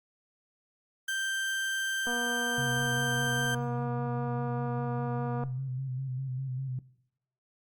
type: tone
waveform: 35% pulse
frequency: 1568 Hz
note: G6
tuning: in tune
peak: -28 dBFS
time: 1.08-3.55 s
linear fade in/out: 5 ms
type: click train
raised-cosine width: 1 ms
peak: -24 dBFS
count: 809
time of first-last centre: 2.07-5.437 s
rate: 240 Hz
type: tone with vibrato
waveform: sine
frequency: 130.81 Hz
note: C3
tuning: in tune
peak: -31 dBFS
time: 2.58-6.79 s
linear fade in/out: 2 ms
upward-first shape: square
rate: 5 Hz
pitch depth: 42 cents each way
effects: noise-tail reverb RT60 0.8 s tail -21 dB re dry + Opus 32 kbps